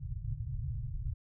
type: low-pass noise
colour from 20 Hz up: white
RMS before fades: -37 dBFS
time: 0-1.14 s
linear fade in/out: 10 ms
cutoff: 140 Hz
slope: 96 dB/octave
effects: none